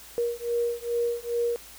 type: beating tone pair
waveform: sine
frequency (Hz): 472.2 / 474.6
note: A#4 / A#4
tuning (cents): +22 / +31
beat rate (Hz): 2.4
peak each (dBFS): -28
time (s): 0.18-1.56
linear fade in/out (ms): 0
effects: added 54 Hz sine -56 dBFS peak until 1.78 s + white hiss -47 dBFS RMS until 1.78 s